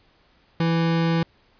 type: tone pair together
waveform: square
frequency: 165.99 / 329.6 Hz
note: E3 / E4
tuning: +12 / 0 cents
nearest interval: octave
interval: 1188 cents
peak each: -20 / -28 dBFS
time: 0.6-1.23 s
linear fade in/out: 2 ms
effects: pink hiss -60 dBFS RMS until 1.59 s + resampled to 11025 Hz